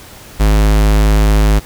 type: tone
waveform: square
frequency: 52.3 Hz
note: G#1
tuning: 13 cents sharp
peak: -8 dBFS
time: 0.39-1.6 s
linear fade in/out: 20 ms
effects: pink hiss -36 dBFS RMS until 1.65 s